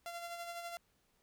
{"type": "tone with tremolo", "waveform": "sawtooth", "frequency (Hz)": 687, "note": "F5", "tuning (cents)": -29, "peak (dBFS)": -37, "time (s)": [0.06, 0.77], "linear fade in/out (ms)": 0, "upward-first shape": "sine", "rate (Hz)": 12, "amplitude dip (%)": 45, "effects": ["pink hiss -75 dBFS RMS until 1.22 s"]}